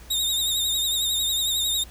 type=tone with vibrato; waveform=sawtooth; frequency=3713 Hz; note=A#7; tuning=8 cents flat; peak=-19 dBFS; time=0.1-1.84 s; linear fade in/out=10 ms; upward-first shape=sine; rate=11 Hz; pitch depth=55 cents each way; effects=added 60 Hz sine -43 dBFS peak until 1.9 s + pink hiss -49 dBFS RMS until 1.9 s